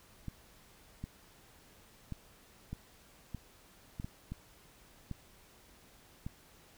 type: clicks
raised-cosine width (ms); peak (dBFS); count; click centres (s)
5; -27; 10; 0.283 / 1.04 / 2.123 / 2.73 / 3.347 / 3.999 / 4.045 / 4.32 / 5.113 / 6.265
effects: pink hiss -61 dBFS RMS until 6.77 s